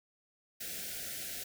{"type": "band-stop noise", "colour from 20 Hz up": "white", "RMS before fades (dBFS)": -41, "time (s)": [0.6, 1.44], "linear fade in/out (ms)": 10, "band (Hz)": [760, 1400], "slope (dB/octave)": 96, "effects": []}